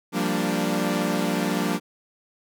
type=chord; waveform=sawtooth; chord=G minor seventh; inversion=third; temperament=equal with one note detuned; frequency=174.61 / 196 / 230.4 / 293.7 Hz; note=F3 / G3 / Bb3 / D4; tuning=0 / 0 / -20 / 0 cents; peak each=-24 dBFS; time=0.12-1.8 s; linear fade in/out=50 ms; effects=none